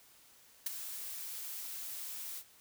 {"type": "noise with ADSR envelope", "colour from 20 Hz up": "blue", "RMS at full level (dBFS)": -32, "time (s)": [0.66, 2.44], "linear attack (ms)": 6, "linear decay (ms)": 16, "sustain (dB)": -11, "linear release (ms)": 65, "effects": ["white hiss -62 dBFS RMS until 2.6 s"]}